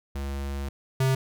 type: tone pair in turn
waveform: square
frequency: 69.3 / 132.23 Hz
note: C#2 / C3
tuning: 0 / +19 cents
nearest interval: major seventh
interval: 1119 cents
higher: second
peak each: -30 / -21 dBFS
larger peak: second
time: 0.15-0.69 / 1-1.15 s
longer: first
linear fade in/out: 5 ms
effects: none